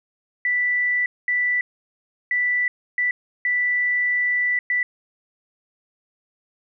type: tone bursts at uneven times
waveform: sine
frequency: 1973 Hz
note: B6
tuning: 2 cents flat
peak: -18 dBFS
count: 6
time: 0.45-1.06 / 1.28-1.61 / 2.31-2.68 / 2.98-3.11 / 3.45-4.59 / 4.7-4.83 s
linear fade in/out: 2 ms
effects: none